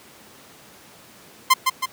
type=tone with echo; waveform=sawtooth; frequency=1042 Hz; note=C6; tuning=7 cents flat; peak=-7 dBFS; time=1.5-1.54 s; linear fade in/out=10 ms; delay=160 ms; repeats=2; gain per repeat=-5 dB; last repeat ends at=1.86 s; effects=pink hiss -47 dBFS RMS until 1.92 s + high-pass 150 Hz 12 dB/octave